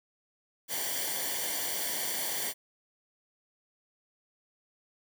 white noise with comb filter, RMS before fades -33 dBFS, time 0.68-2.54 s, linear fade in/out 50 ms, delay 0.77 ms, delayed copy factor -0.75, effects none

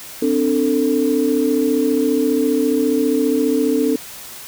sine tone cluster, 260.4 / 295.2 / 446.4 Hz, C4 / D4 / A4, -8 / +9 / +25 cents, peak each -18 dBFS, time 0.22-3.96 s, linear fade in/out 5 ms, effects tanh soft clip ceiling -4 dBFS + white hiss -35 dBFS RMS until 4.47 s

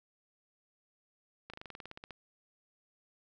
slowing click train, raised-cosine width 0.3 ms, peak -29 dBFS, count 13, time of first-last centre 1.5-2.107 s, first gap 36 ms, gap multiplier 1.06, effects none

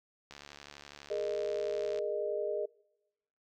click train, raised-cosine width 0.2 ms, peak -30 dBFS, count 122, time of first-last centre 0.31-1.988 s, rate 72.1 Hz
sine chord, Ab suspended second, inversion none, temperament equal with one note detuned, 415.3 / 466.2 / 611.9 Hz, Ab4 / Bb4 / Eb5, 0 / 0 / -29 cents, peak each -35 / -38 / -35 dBFS, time 1.1-2.66 s, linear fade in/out 10 ms
effects noise-tail reverb RT60 1.0 s tail -26 dB re dry

